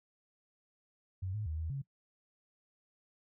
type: tone with pitch steps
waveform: sine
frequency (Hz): 93.7 / 106.5 / 78.3 / 80.3 / 137.7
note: F#2 / G#2 / D#2 / E2 / C#3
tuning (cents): +22 / +44 / +11 / -45 / -11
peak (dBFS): -35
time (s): 1.22-1.82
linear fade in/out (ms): 10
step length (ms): 120
effects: noise-tail reverb RT60 0.1 s tail -20 dB re dry